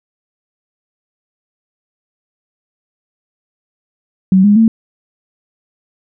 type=tone with pitch steps; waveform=sine; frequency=188.8 / 205.9 / 224.5 Hz; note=F#3 / G#3 / A3; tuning=+35 / -15 / +35 cents; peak=-5 dBFS; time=4.32-4.68 s; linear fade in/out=2 ms; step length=120 ms; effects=none